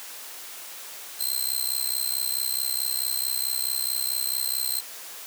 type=tone with amplitude modulation; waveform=5% pulse; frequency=4117 Hz; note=C8; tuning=29 cents flat; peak=-14 dBFS; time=1.19-4.81 s; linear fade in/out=20 ms; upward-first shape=sine; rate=64.6 Hz; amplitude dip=95%; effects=white hiss -40 dBFS RMS until 5.26 s + high-pass 400 Hz 12 dB/octave